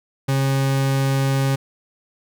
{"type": "tone", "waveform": "40% pulse", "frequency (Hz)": 135.7, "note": "C#3", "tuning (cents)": -36, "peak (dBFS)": -16, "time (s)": [0.28, 1.56], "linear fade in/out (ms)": 10, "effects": []}